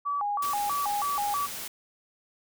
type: tone with vibrato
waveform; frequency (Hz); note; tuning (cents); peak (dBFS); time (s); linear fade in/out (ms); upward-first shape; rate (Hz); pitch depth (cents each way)
sine; 970; B5; -31; -26; 0.05-1.47; 20; square; 3.1; 290
type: noise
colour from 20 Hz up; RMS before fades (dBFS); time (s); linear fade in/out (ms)
white; -37; 0.42-1.68; 5
effects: none